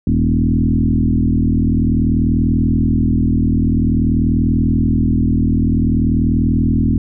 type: tone with frequency modulation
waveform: sine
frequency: 157.2 Hz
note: D#3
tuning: 18 cents sharp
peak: -11 dBFS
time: 0.07-6.98 s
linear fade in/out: 2 ms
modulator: 40.5 Hz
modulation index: 3.1
effects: none